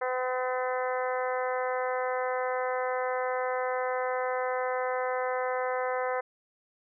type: harmonic tone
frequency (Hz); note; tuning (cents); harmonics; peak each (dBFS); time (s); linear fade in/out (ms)
254.1; B3; +49; 2 / 3 / 4 / 5 / 6 / 7 / 8; -30 / -34 / -36 / -38 / -40 / -41 / -42; 0.01-6.21; 10
effects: none